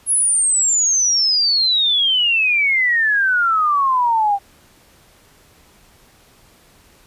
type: exponential sweep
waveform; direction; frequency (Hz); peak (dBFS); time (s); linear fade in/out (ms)
sine; down; 10790 to 784; -13; 0.06-4.39; 50
effects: pink hiss -51 dBFS RMS until 7.06 s + resampled to 32000 Hz